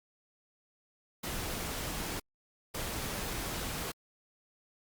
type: noise bursts at uneven times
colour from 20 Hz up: pink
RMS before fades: -37 dBFS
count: 2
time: 1.23-2.2 / 2.74-3.92 s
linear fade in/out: 10 ms
effects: Opus 48 kbps